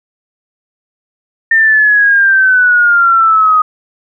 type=exponential sweep; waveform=sine; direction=down; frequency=1816 to 1244.5 Hz; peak=-5 dBFS; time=1.51-3.62 s; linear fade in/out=5 ms; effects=none